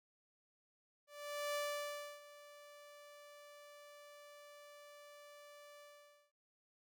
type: tone with ADSR envelope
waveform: sawtooth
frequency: 584 Hz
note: D5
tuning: 10 cents flat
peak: -33 dBFS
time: 1.07-6.32 s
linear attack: 480 ms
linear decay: 650 ms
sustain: -19 dB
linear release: 510 ms
effects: noise-tail reverb RT60 0.2 s tail -21 dB re dry